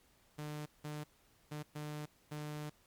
sawtooth tone bursts at uneven times, 150 Hz, D3, 37 cents sharp, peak -37 dBFS, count 5, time 0.38-0.66 / 0.84-1.04 / 1.51-1.63 / 1.75-2.06 / 2.31-2.7 s, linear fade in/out 10 ms, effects pink hiss -69 dBFS RMS until 2.86 s + MP3 96 kbps

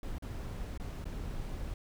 brown noise with dropouts, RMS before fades -39 dBFS, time 0.03-1.74 s, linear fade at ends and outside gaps 2 ms, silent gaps 0.184-0.223 / 0.776-0.798 / 1.043-1.054 s, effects none

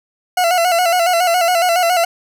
40% pulse tone with vibrato, 701 Hz, F5, 6 cents sharp, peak -11 dBFS, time 0.37-2.05 s, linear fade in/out 5 ms, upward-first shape square, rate 7.2 Hz, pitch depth 65 cents each way, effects none

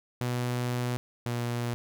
sawtooth tone pair in turn, 122.9 / 119.75 Hz, B2 / A#2, -8 / +47 cents, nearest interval unison, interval 45 cents, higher first, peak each -24 / -25 dBFS, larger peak first, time 0.21-0.97 / 1.26-1.74 s, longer first, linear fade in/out 0 ms, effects none

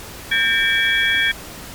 sine tone cluster, 1599 / 1808 / 2306 / 3324 Hz, G6 / A6 / D7 / G#7, +34 / +47 / -32 / +1 cents, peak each -20 dBFS, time 0.31-1.32 s, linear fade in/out 10 ms, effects pink hiss -35 dBFS RMS until 1.74 s + MP3 96 kbps

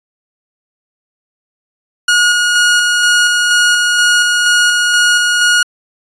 sawtooth tone with tremolo, 1443 Hz, F#6, 44 cents flat, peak -4 dBFS, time 2.08-5.63 s, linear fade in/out 5 ms, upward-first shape square, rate 2.1 Hz, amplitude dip 25%, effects resampled to 22050 Hz

